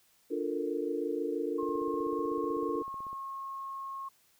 sine chord, Bb major seventh, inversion first, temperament equal, 293.7 / 349.2 / 440 / 466.2 Hz, D4 / F4 / A4 / Bb4, 0 / 0 / 0 / 0 cents, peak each -36 dBFS, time 0.3-2.83 s, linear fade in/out 20 ms
sine tone with pitch glide, 1071 to 1084.1 Hz, C6 to C#6, +40 to -39 cents, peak -37 dBFS, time 1.58-4.09 s, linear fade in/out 10 ms, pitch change +21 cents, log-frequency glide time 1.81-2.29 s
click train, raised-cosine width 2 ms, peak -39 dBFS, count 25, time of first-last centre 1.63-3.13 s, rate 16 Hz
effects white hiss -67 dBFS RMS until 4.39 s

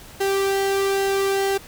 sawtooth tone with flanger, 392 Hz, G4, in tune, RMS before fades -21 dBFS, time 0.2-1.58 s, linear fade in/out 10 ms, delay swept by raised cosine 0.86 to 1.76 ms, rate 1.2 Hz, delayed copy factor -0.5, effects pink hiss -43 dBFS RMS until 1.67 s

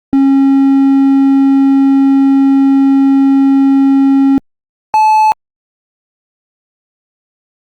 triangle tone pair in turn, 272.6 / 865.5 Hz, C#4 / A5, -29 / -29 cents, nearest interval octave + minor sixth, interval 2000 cents, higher second, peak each -3 dBFS, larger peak neither, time 0.13-4.38 / 4.94-5.32 s, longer first, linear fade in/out 0 ms, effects Opus 48 kbps

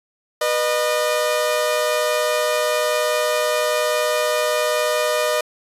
sawtooth tone pair together, 489.3 / 610.4 Hz, B4 / D#5, -16 / -33 cents, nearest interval major third, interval 383 cents, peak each -19 / -15 dBFS, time 0.41-5.41 s, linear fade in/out 5 ms, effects resampled to 32000 Hz

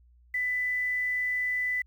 sine tone with quantisation, 1994 Hz, B6, 16 cents sharp, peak -26 dBFS, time 0.34-1.82 s, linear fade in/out 5 ms, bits 9, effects added 60 Hz sine -56 dBFS peak until 1.86 s

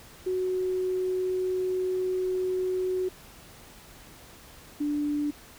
sine tone pair in turn, 370 / 293.7 Hz, F#4 / D4, 0 / 0 cents, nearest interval major third, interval 400 cents, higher first, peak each -25 dBFS, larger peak neither, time 0.26-3.09 / 4.8-5.31 s, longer first, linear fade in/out 10 ms, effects pink hiss -50 dBFS RMS until 5.58 s

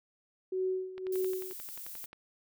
sine tone with tremolo, 373.9 Hz, F#4, 18 cents sharp, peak -28 dBFS, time 0.52-1.53 s, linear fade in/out 5 ms, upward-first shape sine, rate 1.8 Hz, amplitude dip 80%
click train, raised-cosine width 0.3 ms, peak -32 dBFS, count 14, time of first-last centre 0.98-2.13 s, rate 11.3 Hz
violet noise, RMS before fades -44 dBFS, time 1.12-2.06 s, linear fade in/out 5 ms
effects none

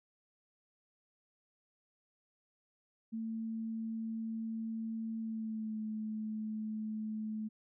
sine tone with pitch glide, 224 to 216.5 Hz, A3 to A3, +31 to -28 cents, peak -36 dBFS, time 3.12-7.49 s, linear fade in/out 20 ms, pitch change -59 cents, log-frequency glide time 5.19-5.79 s, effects none

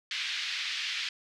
pink band-pass noise, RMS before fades -34 dBFS, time 0.11-1.09 s, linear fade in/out 2 ms, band 2000 to 4600 Hz, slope 24 dB/octave, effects none

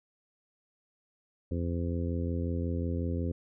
harmonic tone, 85.5 Hz, F2, 36 cents flat, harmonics 1 / 2 / 3 / 4 / 5 / 6, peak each -31 / -37 / -36 / -41 / -42 / -42 dBFS, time 1.51-3.32 s, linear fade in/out 5 ms, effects none

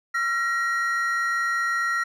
triangle tone pair together, 1367 / 1892.2 Hz, F6 / A#6, -37 / +25 cents, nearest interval tritone, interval 562 cents, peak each -23 dBFS, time 0.14-2.04 s, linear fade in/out 10 ms, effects none

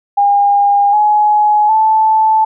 sine tone with pitch steps, 809 / 841.4 / 875.1 Hz, G#5 / G#5 / A5, -46 / +22 / -10 cents, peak -7 dBFS, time 0.17-2.45 s, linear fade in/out 10 ms, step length 760 ms, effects none

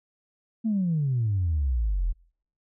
sine exponential sweep, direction down, 230 to 38.89 Hz, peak -21 dBFS, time 0.64-2.13 s, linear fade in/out 20 ms, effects noise-tail reverb RT60 0.6 s tail -26 dB re dry + tanh soft clip ceiling -18 dBFS

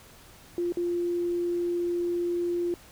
sine tone with dropouts, 348.2 Hz, F4, 5 cents flat, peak -25 dBFS, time 0.58-2.74 s, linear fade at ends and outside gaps 1 ms, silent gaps 0.722-0.771 s, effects pink hiss -52 dBFS RMS until 2.91 s

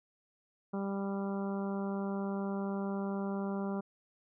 harmonic tone, 197.3 Hz, G3, 11 cents sharp, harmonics 1 / 2 / 3 / 4 / 5 / 6 / 7, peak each -34 / -40 / -44 / -46 / -48 / -50 / -51 dBFS, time 0.73-3.81 s, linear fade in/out 10 ms, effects none

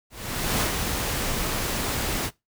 pink noise with ADSR envelope, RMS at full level -23 dBFS, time 0.1-2.31 s, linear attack 520 ms, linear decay 79 ms, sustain -4 dB, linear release 54 ms, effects noise-tail reverb RT60 0.2 s tail -21 dB re dry

